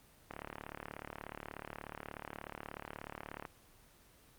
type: click train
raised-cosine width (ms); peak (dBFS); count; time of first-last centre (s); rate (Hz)
0.5; -27; 116; 0.31-3.452; 36.6
effects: pink hiss -63 dBFS RMS until 4.38 s + Opus 24 kbps